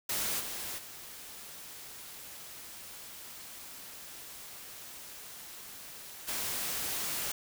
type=noise with level steps; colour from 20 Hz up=white; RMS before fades=-33 / -39 / -47 / -35 dBFS; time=0.09-7.32 s; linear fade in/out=5 ms; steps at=0.39 / 0.77 / 6.27 s; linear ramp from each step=20 ms; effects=none